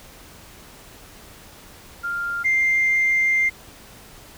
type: tone pair in turn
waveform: sine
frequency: 1396.9 / 2098 Hz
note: F6 / C7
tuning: 0 / +4 cents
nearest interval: perfect fifth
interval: 704 cents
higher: second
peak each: -23 / -15 dBFS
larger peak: second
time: 2.03-2.44 / 2.44-3.5 s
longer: second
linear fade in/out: 20 ms
effects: tanh soft clip ceiling -12 dBFS + pink hiss -45 dBFS RMS until 4.37 s